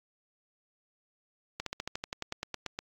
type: slowing click train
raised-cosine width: 0.2 ms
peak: -17 dBFS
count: 14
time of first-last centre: 1.6-2.79 s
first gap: 63 ms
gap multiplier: 1.06
effects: AAC 64 kbps